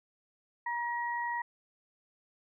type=tone pair together; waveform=sine; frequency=951 / 1902 Hz; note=A#5 / A#6; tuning=+34 / +34 cents; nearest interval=octave; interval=1200 cents; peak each=-33 / -36 dBFS; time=0.66-1.42 s; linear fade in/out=5 ms; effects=none